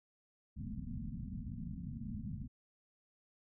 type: low-pass noise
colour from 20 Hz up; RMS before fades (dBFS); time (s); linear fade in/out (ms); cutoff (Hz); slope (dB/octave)
white; -43; 0.56-2.48; 20; 250; 96
effects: none